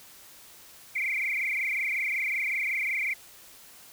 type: tone with frequency modulation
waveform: sine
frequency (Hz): 2217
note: C#7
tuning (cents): 0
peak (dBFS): -26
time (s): 0.95-3.14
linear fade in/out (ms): 10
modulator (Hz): 25.4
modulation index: 6.9
effects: white hiss -51 dBFS RMS until 3.92 s